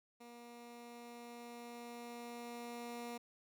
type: tone with level ramp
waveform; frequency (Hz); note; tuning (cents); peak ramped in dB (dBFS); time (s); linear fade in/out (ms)
15% pulse; 237.9; A#3; +35; -47 to -37; 0.2-3.18; 10
effects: none